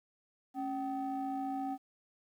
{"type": "ring-modulated tone", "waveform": "triangle", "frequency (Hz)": 246.9, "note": "B3", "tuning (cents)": 0, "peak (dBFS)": -29, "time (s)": [0.54, 1.78], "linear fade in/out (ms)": 50, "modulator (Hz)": 521, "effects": ["11-bit"]}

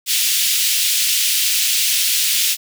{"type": "high-pass noise", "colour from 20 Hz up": "pink", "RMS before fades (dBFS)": -17, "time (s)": [0.06, 2.57], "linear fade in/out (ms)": 50, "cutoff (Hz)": 2700, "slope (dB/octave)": 24, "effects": []}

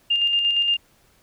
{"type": "tone with tremolo", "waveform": "sine", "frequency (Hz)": 2808, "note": "F7", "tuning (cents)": 9, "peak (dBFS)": -16, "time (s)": [0.1, 0.77], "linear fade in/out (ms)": 10, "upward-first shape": "square", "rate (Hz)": 8.6, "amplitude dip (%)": 35, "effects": ["pink hiss -59 dBFS RMS until 1.22 s"]}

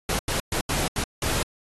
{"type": "noise bursts at uneven times", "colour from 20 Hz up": "pink", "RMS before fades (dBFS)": -26, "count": 6, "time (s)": [[0.09, 0.19], [0.28, 0.4], [0.52, 0.61], [0.69, 0.88], [0.96, 1.04], [1.22, 1.43]], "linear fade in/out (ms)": 2, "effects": ["AAC 32 kbps"]}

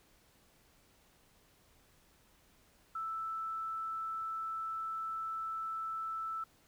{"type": "tone", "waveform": "sine", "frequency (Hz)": 1320, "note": "E6", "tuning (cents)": 2, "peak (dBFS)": -36, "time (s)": [2.95, 6.44], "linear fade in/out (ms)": 5, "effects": ["pink hiss -67 dBFS RMS until 6.67 s"]}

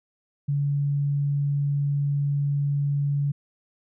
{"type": "tone", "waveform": "sine", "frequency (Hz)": 142.6, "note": "C#3", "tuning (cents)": 49, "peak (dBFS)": -21, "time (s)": [0.48, 3.32], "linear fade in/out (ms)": 10, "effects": []}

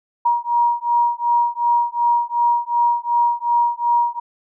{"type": "beating tone pair", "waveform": "sine", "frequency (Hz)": [949, 951.7], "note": ["A#5", "A#5"], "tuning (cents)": [31, 36], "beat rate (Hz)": 2.7, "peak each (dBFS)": -18, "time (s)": [0.25, 4.2], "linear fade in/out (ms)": 10, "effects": []}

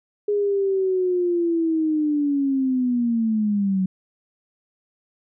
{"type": "linear sweep", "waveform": "sine", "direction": "down", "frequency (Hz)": [415.3, 185], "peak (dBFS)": -18, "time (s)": [0.28, 3.86], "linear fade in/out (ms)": 5, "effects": []}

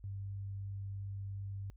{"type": "tone", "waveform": "sine", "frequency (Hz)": 98.6, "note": "G2", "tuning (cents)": 11, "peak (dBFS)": -39, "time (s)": [0.04, 1.7], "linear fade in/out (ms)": 0, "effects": ["added 50 Hz sine -55 dBFS peak until 1.76 s"]}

